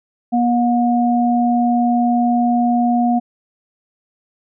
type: tone pair together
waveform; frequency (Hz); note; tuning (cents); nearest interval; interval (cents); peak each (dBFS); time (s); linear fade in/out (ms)
sine; 240.3 / 720; B3 / F#5; -47 / -47; octave + perfect fifth; 1900; -14 / -17; 0.32-3.2; 20
effects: none